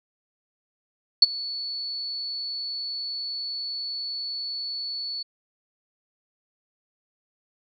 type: tone with ADSR envelope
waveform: sine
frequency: 4435 Hz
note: C#8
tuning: in tune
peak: -7 dBFS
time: 1.22-5.23 s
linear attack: 5 ms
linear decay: 27 ms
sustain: -22 dB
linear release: 10 ms
effects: none